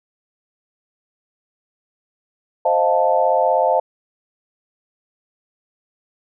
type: chord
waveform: sine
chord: F dominant seventh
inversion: second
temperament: equal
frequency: 523.3 / 622.3 / 698.5 / 880 Hz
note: C5 / Eb5 / F5 / A5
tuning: 0 / 0 / 0 / 0 cents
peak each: -19 dBFS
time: 2.65-3.8 s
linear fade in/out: 5 ms
effects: none